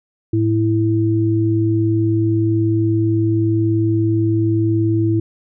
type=tone pair together; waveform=sine; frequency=108.63 / 329.6 Hz; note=A2 / E4; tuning=-22 / 0 cents; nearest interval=octave + perfect fifth; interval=1922 cents; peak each=-16 dBFS; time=0.33-5.2 s; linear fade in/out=5 ms; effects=none